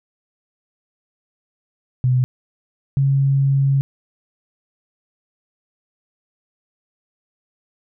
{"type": "tone pair in turn", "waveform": "sine", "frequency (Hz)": [126.8, 137.31], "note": ["B2", "C#3"], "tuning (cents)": [46, -16], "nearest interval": "minor second", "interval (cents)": 138, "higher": "second", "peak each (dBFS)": -13, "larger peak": "neither", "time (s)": [[2.04, 2.24], [2.97, 3.81]], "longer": "second", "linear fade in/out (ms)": 0, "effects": []}